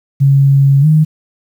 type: tone with pitch glide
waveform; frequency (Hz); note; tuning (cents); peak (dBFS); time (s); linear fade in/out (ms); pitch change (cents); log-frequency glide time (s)
sine; 138.2 to 155.12; C#3 to D#3; -5 to -5; -5; 0.2-1.05; 20; +200; 0.81-0.86
effects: 7-bit